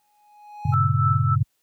triangle tone with exponential growth, 834 Hz, G#5, 7 cents sharp, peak -26 dBFS, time 0-0.74 s, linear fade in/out 0 ms, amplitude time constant 160 ms
sine chord, G diminished, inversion none, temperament just, 98 / 117.6 / 141.12 Hz, G2 / Bb2 / Db3, 0 / +16 / +31 cents, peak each -22 dBFS, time 0.65-1.43 s, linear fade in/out 5 ms
sine tone with tremolo, 1318.5 Hz, E6, in tune, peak -19 dBFS, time 0.72-1.36 s, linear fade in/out 20 ms, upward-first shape sine, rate 3.5 Hz, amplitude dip 75%
effects white hiss -71 dBFS RMS until 1.62 s + high-pass 60 Hz 12 dB/octave

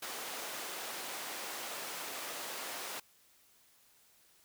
pink high-pass noise, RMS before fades -42 dBFS, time 0.02-3 s, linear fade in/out 5 ms, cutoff 510 Hz, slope 12 dB/octave, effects white hiss -66 dBFS RMS until 4.44 s

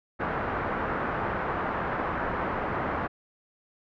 white low-pass noise, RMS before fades -30 dBFS, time 0.19-3.08 s, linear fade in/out 20 ms, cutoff 1500 Hz, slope 24 dB/octave, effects none

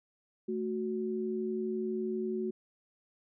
sine tone pair together, 220 / 369.3 Hz, A3 / F#4, 0 / -3 cents, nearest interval major sixth, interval 897 cents, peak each -35 / -33 dBFS, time 0.48-2.51 s, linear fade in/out 10 ms, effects none

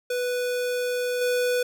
square tone with level steps, 493.9 Hz, B4, in tune, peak -25 / -22 dBFS, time 0.1-1.63 s, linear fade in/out 5 ms, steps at 1.21 s, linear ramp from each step 5 ms, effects none

